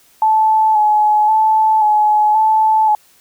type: tone with vibrato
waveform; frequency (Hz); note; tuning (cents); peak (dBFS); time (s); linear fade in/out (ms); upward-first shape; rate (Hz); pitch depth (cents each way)
sine; 860; A5; -40; -9; 0.22-2.95; 2; square; 0.94; 25
effects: white hiss -51 dBFS RMS until 3.2 s